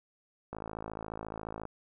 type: click train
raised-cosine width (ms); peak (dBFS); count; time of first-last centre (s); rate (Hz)
1; -25; 62; 0.53-1.653; 54.3
effects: none